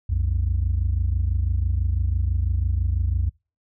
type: tone pair together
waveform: sine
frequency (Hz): 62.86 / 88.9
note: B1 / F2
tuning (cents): +31 / +31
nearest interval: tritone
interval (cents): 600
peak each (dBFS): -21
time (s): 0.09-3.3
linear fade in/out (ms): 10
effects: noise-tail reverb RT60 0.3 s tail -26 dB re dry + tanh soft clip ceiling -14 dBFS